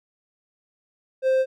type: tone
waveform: triangle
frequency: 524 Hz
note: C5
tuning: 2 cents sharp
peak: -15 dBFS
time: 1.22-1.46 s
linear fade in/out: 50 ms
effects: none